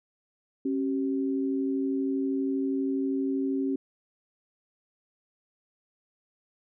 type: tone pair together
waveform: sine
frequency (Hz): 271.6 / 384.1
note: C#4 / G4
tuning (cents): -35 / -35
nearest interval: tritone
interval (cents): 600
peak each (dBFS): -26 / -32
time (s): 0.65-3.76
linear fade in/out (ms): 5
effects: none